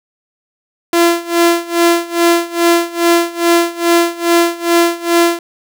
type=tone with tremolo; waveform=sawtooth; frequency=340.9 Hz; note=F4; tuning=42 cents flat; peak=-3 dBFS; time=0.93-5.39 s; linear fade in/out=2 ms; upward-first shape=sine; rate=2.4 Hz; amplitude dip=90%; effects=none